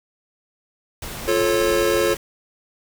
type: noise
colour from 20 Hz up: pink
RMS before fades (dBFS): -32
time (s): 1.02-2.17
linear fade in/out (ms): 2
type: chord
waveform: square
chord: F augmented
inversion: none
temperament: just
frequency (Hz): 349.2 / 436.5 / 545.7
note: F4 / A4 / C#5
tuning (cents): 0 / -14 / -27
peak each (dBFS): -22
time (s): 1.27-2.15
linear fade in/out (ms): 20
effects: none